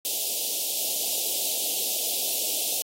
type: band-stop noise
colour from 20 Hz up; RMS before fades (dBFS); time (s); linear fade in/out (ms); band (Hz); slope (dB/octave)
white; -27; 0.05-2.82; 0; 740 to 2800; 48
effects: high-pass 400 Hz 12 dB/octave + AAC 48 kbps